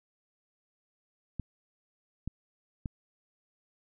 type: clicks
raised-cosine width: 5 ms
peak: -22 dBFS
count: 3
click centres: 1.397 / 2.276 / 2.858 s
effects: none